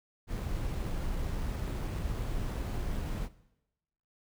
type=noise with sample-and-hold; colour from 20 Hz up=brown; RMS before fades=-34 dBFS; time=0.27-3.29 s; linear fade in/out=50 ms; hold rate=11025 Hz; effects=noise-tail reverb RT60 0.9 s tail -18 dB re dry